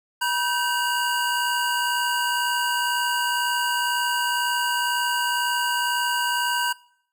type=tone cluster; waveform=square; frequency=968 / 1544 / 2842 Hz; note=B5 / G6 / F7; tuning=-35 / -27 / +30 cents; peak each=-25 / -26 / -31 dBFS; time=0.21-6.73 s; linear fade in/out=10 ms; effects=noise-tail reverb RT60 0.6 s tail -22 dB re dry